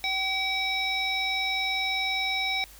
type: harmonic tone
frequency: 765 Hz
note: G5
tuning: 42 cents flat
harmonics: 1 / 3 / 5 / 7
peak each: -33 / -28 / -30 / -36 dBFS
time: 0.04-2.64 s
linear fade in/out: 0 ms
effects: added 49 Hz sine -51 dBFS peak until 2.79 s + white hiss -51 dBFS RMS until 2.79 s